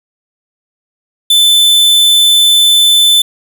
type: tone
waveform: 45% pulse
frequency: 3520 Hz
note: A7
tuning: in tune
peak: -5 dBFS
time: 1.3-3.22 s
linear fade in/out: 5 ms
effects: none